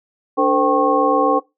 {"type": "tone cluster", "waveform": "sine", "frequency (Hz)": [290.3, 448.2, 516, 778, 1089], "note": ["D4", "A4", "C5", "G5", "C#6"], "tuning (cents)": [-20, 32, -24, -13, -31], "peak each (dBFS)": -19, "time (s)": [0.37, 1.4], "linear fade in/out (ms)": 20, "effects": ["noise-tail reverb RT60 0.2 s tail -19 dB re dry"]}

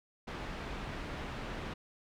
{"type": "low-pass noise", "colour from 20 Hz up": "pink", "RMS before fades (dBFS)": -41, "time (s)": [0.27, 1.74], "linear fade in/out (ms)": 10, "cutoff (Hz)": 2800, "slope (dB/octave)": 12, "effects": []}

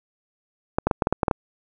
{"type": "clicks", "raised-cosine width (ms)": 1, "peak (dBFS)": -5, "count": 9, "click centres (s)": [0.785, 0.87, 0.912, 1.022, 1.071, 1.126, 1.232, 1.282, 1.312], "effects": []}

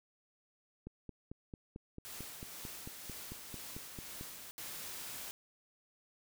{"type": "click train", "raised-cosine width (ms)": 3, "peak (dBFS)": -32, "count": 16, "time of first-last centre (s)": [0.87, 4.211], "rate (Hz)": 4.49}
{"type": "noise with tremolo", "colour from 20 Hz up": "white", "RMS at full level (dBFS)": -47, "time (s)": [2.05, 4.51], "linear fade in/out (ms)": 0, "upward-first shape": "sine", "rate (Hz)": 2, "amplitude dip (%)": 30}
{"type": "noise", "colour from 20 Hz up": "white", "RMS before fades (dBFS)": -45, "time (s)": [4.58, 5.31], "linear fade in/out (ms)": 0}
{"effects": []}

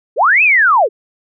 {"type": "linear two-way sweep", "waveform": "sine", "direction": "up then down", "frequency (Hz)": [362.8, 2633, 362.8], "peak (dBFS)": -7, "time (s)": [0.16, 0.89], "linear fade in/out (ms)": 50, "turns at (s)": 0.43, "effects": []}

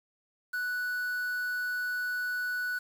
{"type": "tone with quantisation", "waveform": "triangle", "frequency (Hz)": 1480, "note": "F#6", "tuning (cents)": 0, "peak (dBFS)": -28, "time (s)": [0.53, 2.79], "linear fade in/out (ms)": 10, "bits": 8, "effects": []}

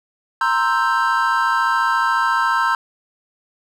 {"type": "chord", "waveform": "triangle", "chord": "C dominant seventh", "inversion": "third", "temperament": "equal", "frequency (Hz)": [932.3, 1046.5, 1318.5, 1568], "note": ["Bb5", "C6", "E6", "G6"], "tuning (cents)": [0, 0, 0, 0], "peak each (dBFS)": -19, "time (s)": [0.41, 2.75], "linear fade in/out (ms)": 2, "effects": []}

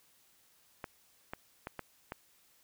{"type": "clicks", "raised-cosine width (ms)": 0.5, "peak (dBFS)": -24, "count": 5, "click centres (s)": [0.842, 1.335, 1.671, 1.793, 2.121], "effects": ["white hiss -67 dBFS RMS until 2.63 s"]}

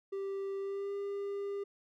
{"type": "tone with pitch glide", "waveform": "triangle", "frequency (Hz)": [392, 400.7], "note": ["G4", "G4"], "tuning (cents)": [0, 38], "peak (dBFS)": -33, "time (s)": [0.12, 1.64], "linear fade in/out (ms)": 10, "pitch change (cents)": 38, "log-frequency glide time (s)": [0.59, 0.94], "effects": []}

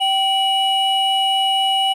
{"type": "tone pair together", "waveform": "triangle", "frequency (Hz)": [775, 2926], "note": ["G5", "F#7"], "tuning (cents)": [-20, -20], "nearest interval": "octave + major seventh", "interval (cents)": 2300, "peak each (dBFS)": -16, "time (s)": [0, 1.94], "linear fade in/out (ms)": 20, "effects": []}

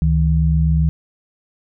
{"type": "tone pair together", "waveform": "sine", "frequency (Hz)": [70.56, 158.4], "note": ["C#2", "D#3"], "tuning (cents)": [31, 31], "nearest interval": "octave + major second", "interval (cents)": 1400, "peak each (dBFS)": -15, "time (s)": [0.02, 0.89], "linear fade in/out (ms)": 0, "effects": []}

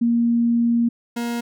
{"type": "tone pair in turn", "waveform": ["sine", "40% pulse"], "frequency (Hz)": [234.8, 236.4], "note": ["A#3", "A#3"], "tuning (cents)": [13, 24], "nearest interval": "unison", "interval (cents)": 11, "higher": "second", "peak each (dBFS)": [-15, -22], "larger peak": "first", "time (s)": [[0.01, 0.89], [1.16, 1.41]], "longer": "first", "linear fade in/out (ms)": 10, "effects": []}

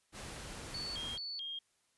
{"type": "noise", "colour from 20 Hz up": "pink", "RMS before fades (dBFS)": -46, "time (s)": [0.12, 1.19], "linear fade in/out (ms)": 50}
{"type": "tone with vibrato", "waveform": "sine", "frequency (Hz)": 3795, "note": "A#7", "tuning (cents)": 30, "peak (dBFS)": -39, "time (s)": [0.74, 1.59], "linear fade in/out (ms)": 5, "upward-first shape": "square", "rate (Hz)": 2.3, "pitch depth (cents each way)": 280}
{"effects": ["white hiss -75 dBFS RMS until 1.97 s", "resampled to 24000 Hz"]}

